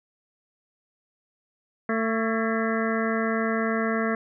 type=harmonic tone with a mistuned harmonic; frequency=223.6 Hz; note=A3; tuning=28 cents sharp; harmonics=1 / 2 / 3 / 5 / 6 / 7 / 8 / 9; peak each=-26 / -29 / -31 / -33 / -34 / -34 / -35 / -36 dBFS; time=1.89-4.15 s; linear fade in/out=2 ms; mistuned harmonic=7; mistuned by=+75 cents; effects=none